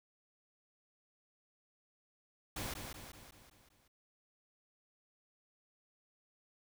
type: noise with echo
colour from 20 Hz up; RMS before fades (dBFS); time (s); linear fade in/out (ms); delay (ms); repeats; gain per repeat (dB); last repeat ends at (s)
pink; -41; 2.56-2.74; 5; 190; 6; -5; 3.88
effects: none